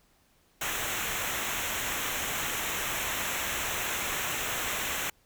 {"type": "noise with comb filter", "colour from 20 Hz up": "pink", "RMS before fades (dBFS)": -32, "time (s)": [0.61, 5.1], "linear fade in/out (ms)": 5, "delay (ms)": 0.21, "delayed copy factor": -0.75, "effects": ["pink hiss -66 dBFS RMS until 5.25 s"]}